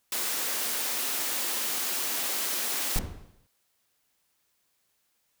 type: high-pass noise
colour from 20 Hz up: white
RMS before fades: -30 dBFS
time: 0.12-2.99 s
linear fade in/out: 2 ms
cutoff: 220 Hz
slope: 24 dB/octave
type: noise with exponential decay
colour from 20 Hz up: brown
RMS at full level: -28 dBFS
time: 2.96-3.47 s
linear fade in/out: 0 ms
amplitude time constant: 110 ms
effects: white hiss -73 dBFS RMS until 5.4 s